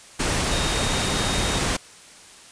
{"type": "tone in noise", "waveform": "sine", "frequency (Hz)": 3725, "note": "A#7", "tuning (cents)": -2, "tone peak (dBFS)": -31, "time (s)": [0.51, 1.59], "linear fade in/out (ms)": 10, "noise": "pink", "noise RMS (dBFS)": -23, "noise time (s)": [0.19, 1.77], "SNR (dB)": -11, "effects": ["white hiss -46 dBFS RMS until 2.51 s", "resampled to 22050 Hz"]}